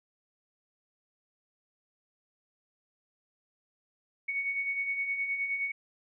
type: beating tone pair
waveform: sine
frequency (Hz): 2217 / 2226.6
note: C#7 / C#7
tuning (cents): 0 / +7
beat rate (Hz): 9.6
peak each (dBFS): -39 / -30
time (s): 4.28-5.72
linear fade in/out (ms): 10
effects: none